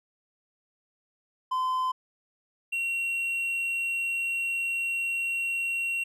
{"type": "tone pair in turn", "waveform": "triangle", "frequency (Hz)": [1026, 2739], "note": ["C6", "F7"], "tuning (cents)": [-34, -34], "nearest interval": "octave + perfect fourth", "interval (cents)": 1700, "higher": "second", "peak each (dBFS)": [-23, -25], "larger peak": "first", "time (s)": [[1.51, 1.92], [2.72, 6.04]], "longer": "second", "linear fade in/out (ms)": 10, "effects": []}